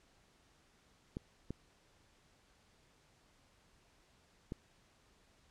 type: clicks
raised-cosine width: 3 ms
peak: -27 dBFS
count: 3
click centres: 1.169 / 1.506 / 4.521 s
effects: pink hiss -69 dBFS RMS until 5.5 s + low-pass 8000 Hz 12 dB/octave